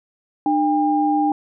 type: tone pair together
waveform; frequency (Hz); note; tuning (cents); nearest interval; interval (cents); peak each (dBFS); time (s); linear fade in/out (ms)
sine; 301.2 / 803.4; D4 / G5; +44 / +42; octave + perfect fourth; 1698; -18; 0.46-1.32; 2
effects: none